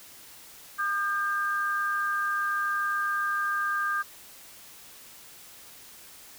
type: tone pair together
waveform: sine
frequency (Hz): 1214 / 1593.1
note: D#6 / G6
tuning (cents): -43 / +28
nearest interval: perfect fourth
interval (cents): 471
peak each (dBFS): -28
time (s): 0.78-4.03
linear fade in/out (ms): 20
effects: white hiss -49 dBFS RMS until 6.38 s